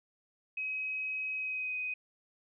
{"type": "tone with pitch glide", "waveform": "sine", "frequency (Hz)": [2540, 2505], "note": ["D#7", "D#7"], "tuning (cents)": [35, 11], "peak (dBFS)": -33, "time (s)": [0.57, 1.94], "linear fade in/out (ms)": 5, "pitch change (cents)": -24, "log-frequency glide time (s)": [1.35, 1.76], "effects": []}